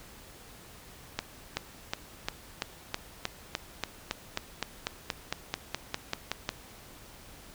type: accelerating click train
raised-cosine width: 0.2 ms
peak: -12 dBFS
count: 21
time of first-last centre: 1.19-6.491 s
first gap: 380 ms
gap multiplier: 0.96
effects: pink hiss -51 dBFS RMS until 7.54 s